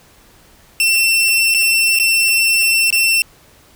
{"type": "tone with dropouts", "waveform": "sawtooth", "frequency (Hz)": 2697, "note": "E7", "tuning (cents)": 39, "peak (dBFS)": -8, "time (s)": [0.8, 3.22], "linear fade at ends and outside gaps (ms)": 1, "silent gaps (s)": [[1.541, 1.546], [1.989, 1.998], [2.904, 2.926]], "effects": ["pink hiss -48 dBFS RMS until 3.75 s"]}